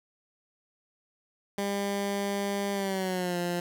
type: tone with pitch glide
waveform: 15% pulse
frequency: 200 to 175.12 Hz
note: G3 to F3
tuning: +35 to +5 cents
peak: -22 dBFS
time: 1.58-3.6 s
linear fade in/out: 2 ms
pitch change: -230 cents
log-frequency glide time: 2.73-3.38 s
effects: none